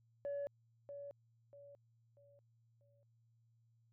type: tone with echo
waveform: sine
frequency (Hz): 568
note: C#5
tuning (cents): +42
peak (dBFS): -37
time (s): 0.25-0.47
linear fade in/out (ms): 0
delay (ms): 640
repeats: 4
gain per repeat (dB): -9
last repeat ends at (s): 3.03
effects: tanh soft clip ceiling -36 dBFS + added 115 Hz sine -70 dBFS peak until 3.92 s